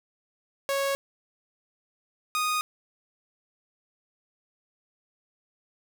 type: tone pair in turn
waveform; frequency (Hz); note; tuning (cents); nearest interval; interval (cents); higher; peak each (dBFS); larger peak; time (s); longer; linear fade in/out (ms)
sawtooth; 552 / 1239.2; C#5 / D#6; -7 / -7; octave + major second; 1400; second; -21; neither; 0.69-0.95 / 2.35-2.61; neither; 0
effects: none